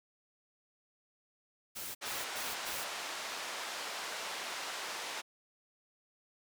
white noise bursts, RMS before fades -42 dBFS, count 4, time 1.75-2.85 s, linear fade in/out 20 ms, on 200 ms, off 100 ms
pink band-pass noise, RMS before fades -41 dBFS, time 2.01-5.22 s, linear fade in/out 20 ms, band 710 to 7000 Hz, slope 12 dB/octave
effects none

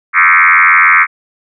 sine tone with frequency modulation, 1719 Hz, A6, 41 cents flat, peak -4 dBFS, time 0.13-1.07 s, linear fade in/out 50 ms, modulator 86.7 Hz, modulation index 6.5, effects none

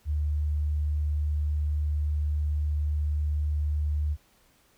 sine tone, 74.7 Hz, D2, 30 cents sharp, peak -24 dBFS, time 0.05-4.17 s, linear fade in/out 50 ms, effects pink hiss -63 dBFS RMS until 4.77 s

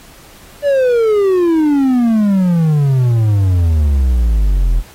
triangle exponential sweep, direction down, 587.3 to 39.51 Hz, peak -7 dBFS, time 0.62-4.83 s, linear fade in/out 50 ms, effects pink hiss -41 dBFS RMS until 4.94 s + AAC 48 kbps

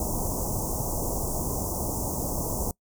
pink band-stop noise, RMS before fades -29 dBFS, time 0-2.71 s, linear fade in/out 2 ms, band 990 to 6000 Hz, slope 48 dB/octave, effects noise-tail reverb RT60 0.1 s tail -24 dB re dry

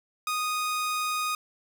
sawtooth tone, 1241 Hz, D#6, 5 cents flat, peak -23 dBFS, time 0.27-1.35 s, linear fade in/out 2 ms, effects none

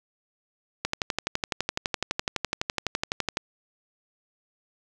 click train, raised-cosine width 0.2 ms, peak -8 dBFS, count 31, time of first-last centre 0.85-3.371 s, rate 11.9 Hz, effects none

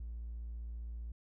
triangle tone, 57.6 Hz, A#1, 20 cents flat, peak -37 dBFS, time 0-1.12 s, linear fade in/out 5 ms, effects tanh soft clip ceiling -36 dBFS

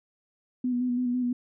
sine tone with vibrato, 247.4 Hz, B3, 3 cents sharp, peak -24 dBFS, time 0.64-1.33 s, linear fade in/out 5 ms, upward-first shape square, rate 6 Hz, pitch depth 25 cents each way, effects none

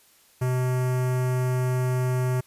square tone with notch filter, 126.9 Hz, B2, 47 cents sharp, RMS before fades -24 dBFS, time 0.41-2.41 s, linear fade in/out 10 ms, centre 3800 Hz, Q 0.69, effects white hiss -58 dBFS RMS until 2.46 s + resampled to 32000 Hz

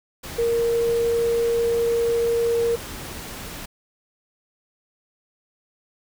sine tone in noise, 466.4 Hz, A#4, 1 cent sharp, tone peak -18 dBFS, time 0.38-2.76 s, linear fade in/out 10 ms, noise pink, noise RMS -35 dBFS, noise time 0.23-3.66 s, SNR +14 dB, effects none

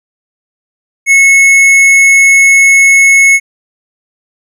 sine tone with hard clipping, 2191 Hz, C#7, 21 cents flat, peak -4 dBFS, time 1.06-3.4 s, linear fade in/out 50 ms, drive 10 dB, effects none

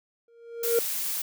triangle tone with exponential growth, 466.2 Hz, A#4, in tune, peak -16 dBFS, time 0.28-0.79 s, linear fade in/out 2 ms, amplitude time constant 110 ms
blue noise, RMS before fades -30 dBFS, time 0.63-1.22 s, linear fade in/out 5 ms
effects none

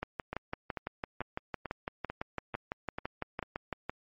two click trains, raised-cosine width 0.5 ms, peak -19 / -21 dBFS, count 24 / 8, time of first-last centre 0.03-3.896 / 0.33-3.427 s, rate 5.95 / 2.26 Hz, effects MP3 32 kbps

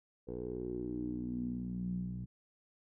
10% pulse tone with low-pass filter sweep, 61 Hz, B1, 21 cents flat, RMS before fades -39 dBFS, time 0.27-2.26 s, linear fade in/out 20 ms, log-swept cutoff 480 to 150 Hz, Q 6.4, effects none

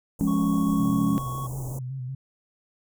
pink band-stop noise, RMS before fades -39 dBFS, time 0.19-1.79 s, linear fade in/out 5 ms, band 1000 to 6500 Hz, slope 48 dB/octave
sine chord, Db major, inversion first, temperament just, 173.24 / 207.9 / 277.2 Hz, F3 / Ab3 / Db4, -14 / +2 / 0 cents, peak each -26 / -24 / -24 dBFS, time 0.21-1.18 s, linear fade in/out 0 ms
triangle tone, 1108 Hz, C#6, 1 cent flat, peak -31 dBFS, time 0.27-1.47 s, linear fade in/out 10 ms
sine tone with vibrato, 130 Hz, C3, 11 cents flat, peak -30 dBFS, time 0.79-2.15 s, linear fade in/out 5 ms, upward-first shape square, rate 5.4 Hz, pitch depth 51 cents each way
effects none

